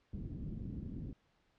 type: low-pass noise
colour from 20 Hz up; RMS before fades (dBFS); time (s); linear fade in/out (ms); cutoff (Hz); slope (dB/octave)
white; -43; 0.13-1.13; 2; 240; 24
effects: pink hiss -74 dBFS RMS until 1.58 s + low-pass 4000 Hz 12 dB/octave